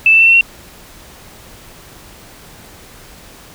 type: tone with pitch steps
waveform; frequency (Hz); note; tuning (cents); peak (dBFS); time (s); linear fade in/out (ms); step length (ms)
sine; 2637 / 2660 / 2683 / 2706 / 2730; E7 / E7 / E7 / E7 / F7; 0 / +15 / +30 / +45 / -40; -5; 0.06-0.41; 2; 70
effects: pink hiss -39 dBFS RMS until 3.54 s